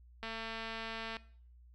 click train, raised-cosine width 0.3 ms, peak -26 dBFS, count 212, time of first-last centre 0.23-1.168 s, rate 225 Hz, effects noise-tail reverb RT60 0.5 s tail -18 dB re dry + added 60 Hz sine -56 dBFS peak until 1.74 s

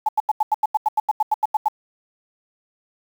sine tone bursts, 858 Hz, A5, 44 cents flat, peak -14 dBFS, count 15, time 0.06-1.684 s, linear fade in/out 5 ms, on 28 ms, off 86 ms, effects 7-bit

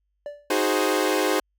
triangle tone with exponential decay, 583 Hz, D5, 13 cents flat, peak -26 dBFS, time 0.26-0.53 s, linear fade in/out 1 ms, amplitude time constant 57 ms
sawtooth chord, Ab dominant seventh, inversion second, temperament equal, 311.1 / 370 / 415.3 / 523.3 Hz, Eb4 / Gb4 / Ab4 / C5, 0 / 0 / 0 / 0 cents, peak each -22 dBFS, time 0.5-1.4 s, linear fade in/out 5 ms
effects added 50 Hz sine -70 dBFS peak until 1.58 s

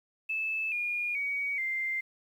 sine tone with pitch steps, 2620 / 2430 / 2255 / 2092 Hz, E7 / D#7 / C#7 / C7, -11 / -42 / +29 / -1 cents, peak -29 dBFS, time 0.29-2.01 s, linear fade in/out 10 ms, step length 430 ms, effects 10-bit

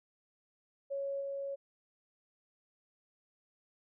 sine tone with level steps, 554.4 Hz, C#5, in tune, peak -34 / -36 dBFS, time 0.9-1.56 s, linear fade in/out 20 ms, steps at 1.2 s, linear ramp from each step 20 ms, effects none

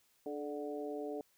harmonic tone with a mistuned harmonic, 147.6 Hz, D3, 9 cents sharp, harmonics 2 / 3 / 4 / 5, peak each -43 / -41 / -45 / -48 dBFS, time 0.26-1.21 s, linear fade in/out 2 ms, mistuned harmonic 3, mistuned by -38 cents, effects white hiss -72 dBFS RMS until 1.37 s

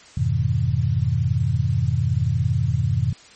sine chord, F half-diminished seventh, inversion none, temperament just, 87.31 / 104.77 / 125.72 / 157.15 Hz, F2 / Ab2 / Cb3 / Eb3, 0 / +16 / +31 / +18 cents, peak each -24 / -23 / -21 / -26 dBFS, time 0.17-3.13 s, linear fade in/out 5 ms, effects white hiss -47 dBFS RMS until 3.35 s + MP3 32 kbps

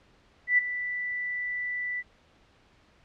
sine tone with ADSR envelope, 1975.5 Hz, B6, in tune, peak -16 dBFS, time 0.47-2.03 s, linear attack 110 ms, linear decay 15 ms, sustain -13 dB, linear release 38 ms, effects pink hiss -61 dBFS RMS until 3.04 s + low-pass 4000 Hz 12 dB/octave

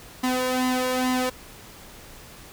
sawtooth tone with flanger, 254.4 Hz, C4, 48 cents flat, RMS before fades -24 dBFS, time 0.23-1.3 s, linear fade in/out 10 ms, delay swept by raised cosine 1 to 1.83 ms, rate 2.3 Hz, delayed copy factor +0.7, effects pink hiss -45 dBFS RMS until 2.52 s

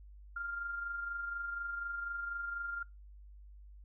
sine tone with amplitude modulation, 1396.9 Hz, F6, in tune, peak -35 dBFS, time 0.36-2.83 s, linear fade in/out 5 ms, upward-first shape sine, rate 24.1 Hz, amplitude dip 45%, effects noise-tail reverb RT60 0.2 s tail -23 dB re dry + added 50 Hz sine -51 dBFS peak until 3.84 s

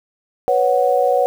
sine chord, B suspended second, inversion none, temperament equal, 493.9 / 554.4 / 740 Hz, B4 / C#5 / F#5, 0 / 0 / 0 cents, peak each -17 dBFS, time 0.48-1.26 s, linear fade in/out 0 ms, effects 7-bit

